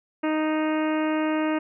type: harmonic tone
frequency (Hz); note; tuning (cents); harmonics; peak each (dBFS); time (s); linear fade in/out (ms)
310.5; D#4; -3; 1 / 2 / 3 / 4 / 5 / 6 / 7 / 8 / 9; -23 / -29 / -33 / -35 / -37 / -39 / -40 / -41 / -42; 0.23-1.59; 10
effects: none